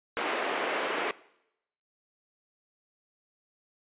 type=band-pass noise; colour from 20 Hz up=pink; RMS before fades=-31 dBFS; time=0.17-1.11 s; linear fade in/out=0 ms; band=340 to 2900 Hz; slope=24 dB/octave; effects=noise-tail reverb RT60 0.8 s tail -20 dB re dry + resampled to 8000 Hz